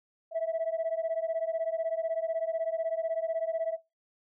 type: beating tone pair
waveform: sine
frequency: 647 / 663 Hz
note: E5 / E5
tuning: -32 / +10 cents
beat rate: 16 Hz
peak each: -30 / -29 dBFS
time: 0.31-3.78 s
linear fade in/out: 50 ms
effects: noise-tail reverb RT60 0.2 s tail -19 dB re dry + tanh soft clip ceiling -24 dBFS

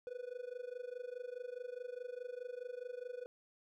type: tone with amplitude modulation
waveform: triangle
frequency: 493.9 Hz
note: B4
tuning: in tune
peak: -37 dBFS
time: 0.07-3.26 s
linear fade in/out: 0 ms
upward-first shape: sine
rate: 24.8 Hz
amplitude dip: 90%
effects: none

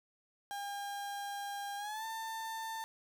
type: tone with pitch glide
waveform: 35% pulse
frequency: 806 to 894.3 Hz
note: G5 to A5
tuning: +48 to +28 cents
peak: -37 dBFS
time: 0.51-2.84 s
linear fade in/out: 0 ms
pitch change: +180 cents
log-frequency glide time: 1.77-2.05 s
effects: none

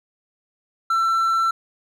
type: tone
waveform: triangle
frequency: 1342 Hz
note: E6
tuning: 31 cents sharp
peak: -15 dBFS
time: 0.9-1.51 s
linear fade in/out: 5 ms
effects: none

